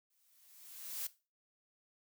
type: noise with exponential growth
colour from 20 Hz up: blue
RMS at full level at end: -38 dBFS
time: 0.1-1.07 s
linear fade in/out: 5 ms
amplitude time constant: 210 ms
effects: noise-tail reverb RT60 0.3 s tail -17 dB re dry

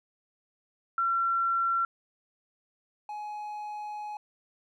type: tone pair in turn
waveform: sine / triangle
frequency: 1360 / 839.9 Hz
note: F6 / G#5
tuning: -46 / +19 cents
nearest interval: minor sixth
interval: 835 cents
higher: first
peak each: -24 / -33 dBFS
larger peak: first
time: 0.98-1.85 / 3.09-4.17 s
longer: second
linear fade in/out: 2 ms
effects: none

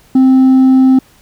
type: tone with hard clipping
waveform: triangle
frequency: 261.6 Hz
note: C4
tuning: in tune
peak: -3 dBFS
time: 0.15-0.99 s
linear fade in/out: 5 ms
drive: 1 dB
effects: pink hiss -47 dBFS RMS until 1.21 s

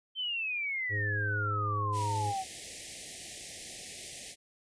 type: exponential sweep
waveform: sine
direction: down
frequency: 3132 to 740 Hz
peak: -31 dBFS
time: 0.15-2.45 s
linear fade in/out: 50 ms
type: harmonic tone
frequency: 103.83 Hz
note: G#2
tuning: in tune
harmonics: 1 / 3 / 4 / 5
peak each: -32 / -47 / -43 / -47 dBFS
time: 0.89-2.34 s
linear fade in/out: 50 ms
type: band-stop noise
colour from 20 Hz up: white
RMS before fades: -42 dBFS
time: 1.92-4.36 s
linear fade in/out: 50 ms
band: 770 to 1800 Hz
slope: 96 dB/octave
effects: resampled to 22050 Hz

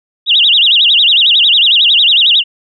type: tone with vibrato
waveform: sine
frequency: 3270 Hz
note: G#7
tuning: 28 cents flat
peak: -5 dBFS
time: 0.26-2.44 s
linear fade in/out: 50 ms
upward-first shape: sine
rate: 11 Hz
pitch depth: 290 cents each way
effects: none

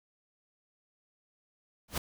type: noise with exponential growth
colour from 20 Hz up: pink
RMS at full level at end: -26 dBFS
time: 1.88-1.98 s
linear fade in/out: 5 ms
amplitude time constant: 21 ms
effects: none

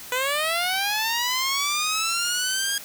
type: linear sweep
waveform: 10% pulse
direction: up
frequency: 490.3 to 1638 Hz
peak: -14 dBFS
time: 0.12-2.78 s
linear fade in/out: 2 ms
effects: white hiss -40 dBFS RMS until 2.84 s

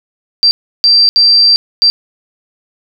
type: tone bursts at uneven times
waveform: sine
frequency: 4699 Hz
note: D8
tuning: in tune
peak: -4 dBFS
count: 4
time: 0.43-0.51 / 0.84-1.09 / 1.16-1.56 / 1.82-1.9 s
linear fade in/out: 0 ms
effects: none

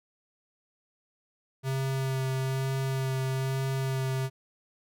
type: tone with vibrato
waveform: square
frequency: 133 Hz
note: C3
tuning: 29 cents sharp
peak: -28 dBFS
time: 1.63-4.3 s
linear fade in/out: 50 ms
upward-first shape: sine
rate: 1.1 Hz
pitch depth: 13 cents each way
effects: none

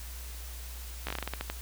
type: slowing click train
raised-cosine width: 0.3 ms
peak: -17 dBFS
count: 11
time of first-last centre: 1.07-1.5 s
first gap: 15 ms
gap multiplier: 1.22
effects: added 60 Hz sine -40 dBFS peak until 1.61 s + white hiss -47 dBFS RMS until 1.61 s

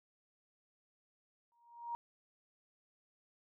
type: tone with exponential growth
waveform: sine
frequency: 942 Hz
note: A#5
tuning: 18 cents sharp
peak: -35 dBFS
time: 1.52-1.95 s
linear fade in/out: 0 ms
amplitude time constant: 92 ms
effects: none

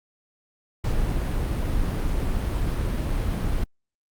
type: noise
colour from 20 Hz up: brown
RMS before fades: -24 dBFS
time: 0.84-3.64 s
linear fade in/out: 5 ms
effects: Opus 48 kbps

